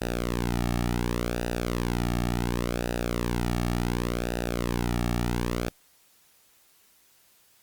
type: tone with flanger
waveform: sawtooth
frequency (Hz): 59.5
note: A#1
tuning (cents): +36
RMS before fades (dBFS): -28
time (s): 0.01-5.69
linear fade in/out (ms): 5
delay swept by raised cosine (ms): 0.91 to 2.01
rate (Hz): 0.69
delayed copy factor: -0.8
effects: white hiss -61 dBFS RMS until 7.62 s + Opus 48 kbps